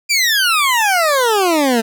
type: exponential sweep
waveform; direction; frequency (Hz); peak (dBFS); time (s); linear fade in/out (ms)
20% pulse; down; 2420 to 218.7; -7; 0.09-1.82; 20
effects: none